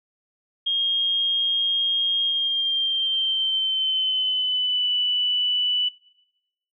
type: tone with pitch glide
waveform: sine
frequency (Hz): 3241 to 2972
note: G#7 to F#7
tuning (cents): -43 to +7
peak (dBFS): -20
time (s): 0.66-5.89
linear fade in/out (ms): 10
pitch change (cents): -150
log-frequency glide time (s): 2.23-4.9
effects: noise-tail reverb RT60 1.0 s tail -22 dB re dry